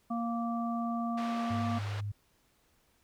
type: harmonic tone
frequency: 233.1 Hz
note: A#3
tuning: in tune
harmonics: 1 / 3 / 5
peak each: -32 / -37 / -39 dBFS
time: 0.1-1.79 s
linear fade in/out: 10 ms
type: band-pass noise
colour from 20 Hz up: pink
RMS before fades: -45 dBFS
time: 1.17-2.01 s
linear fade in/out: 10 ms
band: 570 to 3500 Hz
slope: 12 dB/octave
type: tone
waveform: sine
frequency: 102.7 Hz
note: G#2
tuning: 19 cents flat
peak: -33 dBFS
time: 1.5-2.12 s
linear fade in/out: 10 ms
effects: pink hiss -70 dBFS RMS until 3.03 s